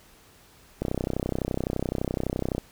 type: click train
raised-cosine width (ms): 2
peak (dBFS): -13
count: 57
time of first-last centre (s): 0.82-2.581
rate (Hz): 31.8
effects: pink hiss -55 dBFS RMS until 2.71 s